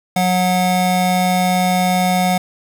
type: tone pair together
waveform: square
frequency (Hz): 182.6 / 730.4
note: F#3 / F#5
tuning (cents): -23 / -23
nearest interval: 2 octaves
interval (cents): 2400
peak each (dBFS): -17 / -17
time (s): 0.16-2.38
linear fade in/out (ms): 5
effects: none